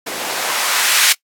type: noise with band-pass filter sweep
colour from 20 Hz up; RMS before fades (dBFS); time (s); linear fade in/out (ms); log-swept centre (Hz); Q
blue; -17; 0.06-1.13; 10; 310 to 2300; 0.8
effects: noise-tail reverb RT60 0.1 s tail -20 dB re dry + AAC 64 kbps